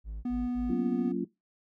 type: tone bursts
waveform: triangle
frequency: 53.4 Hz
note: G#1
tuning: 49 cents sharp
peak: -33 dBFS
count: 3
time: 0.04-0.742 s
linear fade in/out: 50 ms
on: 200 ms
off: 51 ms
type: tone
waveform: triangle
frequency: 246.2 Hz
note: B3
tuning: 5 cents flat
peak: -27 dBFS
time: 0.25-1.12 s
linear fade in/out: 5 ms
type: chord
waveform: sine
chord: Gb major seventh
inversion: none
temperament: just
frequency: 185 / 231.2 / 277.5 / 346.9 Hz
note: Gb3 / Bb3 / Db4 / F4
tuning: 0 / -14 / +2 / -12 cents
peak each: -34 dBFS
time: 0.69-1.25 s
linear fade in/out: 10 ms
effects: noise-tail reverb RT60 0.2 s tail -20 dB re dry